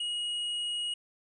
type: tone with tanh clipping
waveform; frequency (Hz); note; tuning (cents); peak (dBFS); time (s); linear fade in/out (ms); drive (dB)
triangle; 2892; F#7; -40; -32; 0-0.94; 5; 11
effects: resampled to 24000 Hz